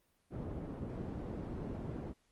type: low-pass noise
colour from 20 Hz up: white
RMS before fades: -42 dBFS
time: 0.3-2.14 s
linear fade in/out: 50 ms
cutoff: 300 Hz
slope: 12 dB/octave
effects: pink hiss -75 dBFS RMS until 2.31 s + Opus 32 kbps